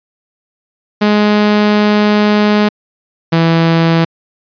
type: tone pair in turn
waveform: sawtooth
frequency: 209.2 / 165.13 Hz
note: G#3 / E3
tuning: +13 / +3 cents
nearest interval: major third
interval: 410 cents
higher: first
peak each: -4 dBFS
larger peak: neither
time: 1.01-2.69 / 3.32-4.05 s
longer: first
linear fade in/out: 10 ms
effects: resampled to 11025 Hz